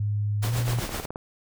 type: tone with pitch glide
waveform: sine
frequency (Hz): 103.83 to 119.27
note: G#2 to A#2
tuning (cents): 0 to +40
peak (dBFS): -23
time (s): 0-0.8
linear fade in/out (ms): 5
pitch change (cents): +240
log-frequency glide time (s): 0.41-0.54
type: noise with tremolo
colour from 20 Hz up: pink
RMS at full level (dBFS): -30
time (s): 0.42-1.06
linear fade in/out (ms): 10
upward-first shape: triangle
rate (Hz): 7.9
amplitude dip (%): 70
type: click train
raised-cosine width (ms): 1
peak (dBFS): -19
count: 10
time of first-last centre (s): 0.68-1.159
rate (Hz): 18.8
effects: none